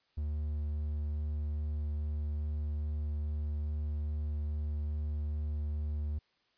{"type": "tone", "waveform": "triangle", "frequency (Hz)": 74.8, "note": "D2", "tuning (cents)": 32, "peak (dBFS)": -30, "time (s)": [0.17, 6.19], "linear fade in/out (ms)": 10, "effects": ["white hiss -73 dBFS RMS until 6.57 s", "resampled to 11025 Hz"]}